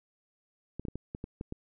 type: clicks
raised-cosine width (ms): 3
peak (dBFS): -24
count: 8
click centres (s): 0.796 / 0.852 / 0.884 / 0.956 / 1.149 / 1.241 / 1.411 / 1.524
effects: none